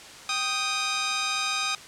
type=tone pair together; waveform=10% pulse; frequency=784 / 1242.6 Hz; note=G5 / D#6; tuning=0 / -3 cents; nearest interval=minor sixth; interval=797 cents; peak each=-25 / -17 dBFS; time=0.29-1.75 s; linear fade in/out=2 ms; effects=white hiss -44 dBFS RMS until 1.87 s + low-pass 7000 Hz 12 dB/octave